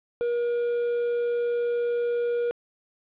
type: tone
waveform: triangle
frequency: 477.1 Hz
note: A#4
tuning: 40 cents sharp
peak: -21 dBFS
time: 0.21-2.51 s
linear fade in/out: 0 ms
effects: resampled to 8000 Hz + 9-bit